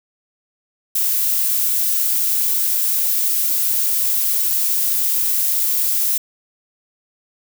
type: noise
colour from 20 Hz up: violet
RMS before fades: -18 dBFS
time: 0.95-6.18 s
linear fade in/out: 5 ms
effects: none